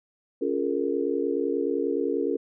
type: chord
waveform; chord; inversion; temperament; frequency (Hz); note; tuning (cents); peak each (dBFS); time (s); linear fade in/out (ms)
sine; Bb minor seventh; first; just; 279.7 / 349.6 / 419.5 / 466.2; Db4 / F4 / Ab4 / Bb4; +16 / +2 / +17 / 0; -29; 0.41-2.37; 10
effects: none